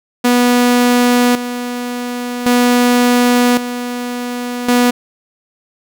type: tone with tremolo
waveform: sawtooth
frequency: 244.6 Hz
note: B3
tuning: 16 cents flat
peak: -5 dBFS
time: 0.24-4.91 s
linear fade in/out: 10 ms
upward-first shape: square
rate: 0.45 Hz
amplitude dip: 70%
effects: none